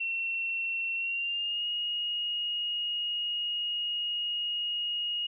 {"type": "tone with pitch glide", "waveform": "sine", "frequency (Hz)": [2713, 2873], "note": ["E7", "F7"], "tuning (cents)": [49, 48], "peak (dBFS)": -29, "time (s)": [0, 5.27], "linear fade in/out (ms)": 10, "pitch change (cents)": 99, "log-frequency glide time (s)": [0.95, 1.66], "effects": []}